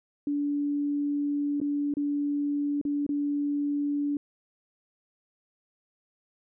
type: tone with dropouts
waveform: sine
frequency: 288.7 Hz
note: D4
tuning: 30 cents flat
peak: -25 dBFS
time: 0.27-4.17 s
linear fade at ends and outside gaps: 2 ms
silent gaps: 1.602-1.614 / 1.939-1.969 / 2.814-2.851 / 3.065-3.091 s
effects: none